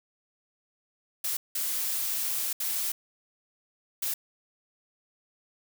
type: noise bursts at uneven times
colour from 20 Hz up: blue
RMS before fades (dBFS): -30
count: 4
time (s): 1.24-1.37 / 1.55-2.53 / 2.6-2.92 / 4.02-4.14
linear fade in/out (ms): 5
effects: none